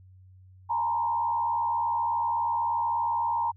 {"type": "tone with frequency modulation", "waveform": "sine", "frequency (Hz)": 932.3, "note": "A#5", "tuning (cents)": 0, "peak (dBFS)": -24, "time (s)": [0.69, 3.52], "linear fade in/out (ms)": 20, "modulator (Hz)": 76.6, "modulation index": 0.79, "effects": ["added 93 Hz sine -50 dBFS peak until 3.56 s"]}